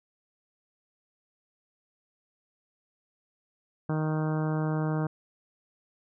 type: harmonic tone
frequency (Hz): 155.56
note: D#3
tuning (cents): 0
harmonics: 1 / 2 / 3 / 4 / 5 / 6 / 7 / 8 / 9 / 10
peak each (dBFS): -27 / -33 / -37 / -39 / -41 / -43 / -44 / -45 / -46 / -47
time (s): 3.89-5.07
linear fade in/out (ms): 5
effects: none